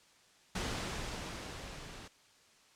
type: noise with level ramp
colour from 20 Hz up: pink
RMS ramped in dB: -36 to -49 dBFS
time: 0.55-2.08 s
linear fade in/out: 5 ms
effects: white hiss -64 dBFS RMS until 2.75 s + low-pass 7000 Hz 12 dB/octave